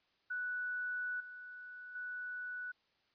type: tone with level steps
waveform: sine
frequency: 1480 Hz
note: F#6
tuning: in tune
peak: -36 / -47 / -40 dBFS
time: 0.3-2.72 s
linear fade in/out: 10 ms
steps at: 1.2 / 1.95 s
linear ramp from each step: 5 ms
effects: white hiss -75 dBFS RMS until 3.14 s + resampled to 11025 Hz